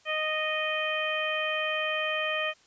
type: harmonic tone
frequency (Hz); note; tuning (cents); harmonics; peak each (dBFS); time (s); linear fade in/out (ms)
620; D#5; -6; 1 / 2 / 3 / 4 / 5; -32 / -35 / -33 / -32 / -35; 0.05-2.54; 50
effects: white hiss -61 dBFS RMS until 2.66 s + resampled to 16000 Hz